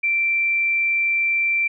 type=tone; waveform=sine; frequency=2349 Hz; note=D7; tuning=in tune; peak=-17 dBFS; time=0.03-1.68 s; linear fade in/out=10 ms; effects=none